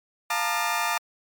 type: chord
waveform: 25% pulse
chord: Bb major seventh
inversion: second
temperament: equal with one note detuned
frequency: 698.5 / 880 / 932.3 / 1205.6 Hz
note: F5 / A5 / Bb5 / D6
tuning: 0 / 0 / 0 / +45 cents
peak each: -27 / -26 / -26 / -24 dBFS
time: 0.3-0.98 s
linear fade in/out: 5 ms
effects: MP3 96 kbps